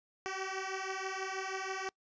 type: beating tone pair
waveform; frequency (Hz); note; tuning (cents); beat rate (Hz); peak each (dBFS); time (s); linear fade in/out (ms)
10% pulse; 379.1 / 385.3; F#4 / G4; +42 / -30; 6.2; -31; 0.26-1.89; 0
effects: noise-tail reverb RT60 0.1 s tail -26 dB re dry + resampled to 16000 Hz